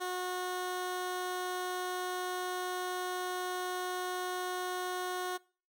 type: tone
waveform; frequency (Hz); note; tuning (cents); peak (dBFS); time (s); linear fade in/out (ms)
15% pulse; 364.1; F#4; -28; -28; 0-5.38; 20
effects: noise-tail reverb RT60 0.4 s tail -23 dB re dry